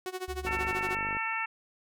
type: tone with tremolo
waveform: sawtooth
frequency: 370 Hz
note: F#4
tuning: in tune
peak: -28 dBFS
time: 0.06-0.95 s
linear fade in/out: 0 ms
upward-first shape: sine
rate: 13 Hz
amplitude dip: 90%
type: tone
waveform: sine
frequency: 70 Hz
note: C#2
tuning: 18 cents sharp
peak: -38 dBFS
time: 0.28-0.71 s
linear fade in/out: 0 ms
type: click train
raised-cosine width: 2 ms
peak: -28 dBFS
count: 37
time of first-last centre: 0.45-1.169 s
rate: 50.1 Hz
type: harmonic tone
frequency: 447.7 Hz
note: A4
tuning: 30 cents sharp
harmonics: 2 / 3 / 4 / 5 / 6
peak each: -36 / -36 / -36 / -36 / -36 dBFS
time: 0.46-1.46 s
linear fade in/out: 10 ms
effects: none